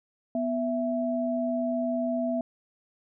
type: tone pair together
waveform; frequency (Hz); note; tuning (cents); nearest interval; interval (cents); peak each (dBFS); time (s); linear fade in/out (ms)
sine; 246.9 / 661.8; B3 / E5; 0 / +7; octave + perfect fourth; 1707; -28; 0.35-2.41; 2
effects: none